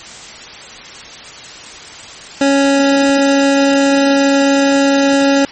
25% pulse tone, 277.2 Hz, C#4, in tune, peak -5 dBFS, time 2.41-5.45 s, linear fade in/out 2 ms, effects white hiss -32 dBFS RMS until 5.51 s + MP3 32 kbps

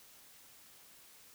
silence, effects white hiss -59 dBFS RMS until 1.34 s

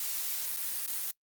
blue noise with dropouts, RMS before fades -34 dBFS, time 0-1.11 s, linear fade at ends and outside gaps 2 ms, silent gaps 0.565-0.569 / 0.864-0.876 s, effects noise-tail reverb RT60 0.1 s tail -23 dB re dry + Opus 48 kbps

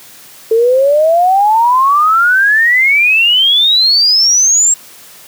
sine exponential sweep, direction up, 440 to 7600 Hz, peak -6 dBFS, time 0.51-4.74 s, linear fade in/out 5 ms, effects white hiss -37 dBFS RMS until 5.27 s + high-pass 100 Hz 12 dB/octave

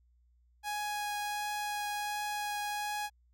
sawtooth tone with vibrato, 830.6 Hz, G#5, in tune, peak -30 dBFS, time 0.63-3.1 s, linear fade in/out 50 ms, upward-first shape triangle, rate 1.4 Hz, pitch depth 8 cents each way, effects added 60 Hz sine -64 dBFS peak until 3.33 s

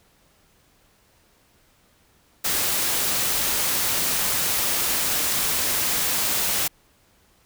white noise, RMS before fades -23 dBFS, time 2.44-6.68 s, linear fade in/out 10 ms, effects pink hiss -60 dBFS RMS until 7.45 s

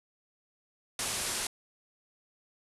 white low-pass noise, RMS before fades -34 dBFS, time 0.99-1.47 s, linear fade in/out 2 ms, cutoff 11000 Hz, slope 48 dB/octave, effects resampled to 32000 Hz

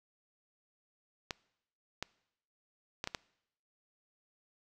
clicks, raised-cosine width 0.2 ms, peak -18 dBFS, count 5, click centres 1.308 / 2.026 / 3.041 / 3.074 / 3.148 s, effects noise-tail reverb RT60 0.8 s tail -23 dB re dry

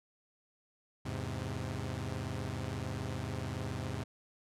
sawtooth chord, E augmented, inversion none, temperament equal, 82.41 / 103.83 / 130.81 Hz, E2 / G#2 / B#2, 0 / 0 / 0 cents, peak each -38 / -36 / -36 dBFS, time 1.05-4.04 s, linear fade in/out 10 ms, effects low-pass 10000 Hz 12 dB/octave

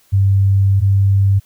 sine tone pair in turn, 98 / 98.39 Hz, G2 / G2, 0 / +7 cents, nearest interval unison, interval 7 cents, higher second, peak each -9 dBFS, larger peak neither, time 0.12-0.81 / 0.81-1.4 s, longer first, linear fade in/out 20 ms, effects white hiss -54 dBFS RMS until 1.45 s

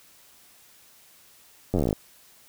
slowing click train, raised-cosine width 2 ms, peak -11 dBFS, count 14, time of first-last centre 1.74-1.929 s, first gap 10 ms, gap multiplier 1.06, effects white hiss -55 dBFS RMS until 2.48 s

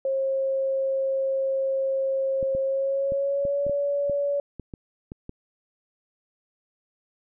sine tone with pitch glide, 537 to 568.9 Hz, C5 to C#5, +45 to +45 cents, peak -22 dBFS, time 0.05-4.4 s, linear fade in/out 2 ms, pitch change +100 cents, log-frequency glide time 2.63-3.66 s
clicks, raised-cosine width 3 ms, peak -23 dBFS, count 11, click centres 2.428 / 2.55 / 3.121 / 3.452 / 3.666 / 3.696 / 4.097 / 4.597 / 4.738 / 5.119 / 5.294 s
effects none

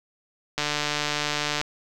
click train, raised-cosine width 0.2 ms, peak -8 dBFS, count 154, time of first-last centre 0.58-1.614 s, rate 148 Hz, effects none

